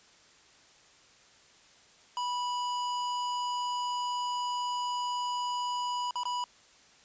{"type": "tone with dropouts", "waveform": "square", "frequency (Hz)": 982, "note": "B5", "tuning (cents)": -10, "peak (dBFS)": -31, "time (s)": [2.17, 6.44], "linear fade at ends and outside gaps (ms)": 1, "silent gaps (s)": [[6.109, 6.156], [6.234, 6.254]], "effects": ["white hiss -59 dBFS RMS until 7.04 s", "resampled to 16000 Hz"]}